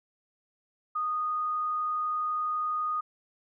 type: tone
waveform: sine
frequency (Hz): 1236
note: D#6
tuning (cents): -12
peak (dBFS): -27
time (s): 0.95-3.01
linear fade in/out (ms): 10
effects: none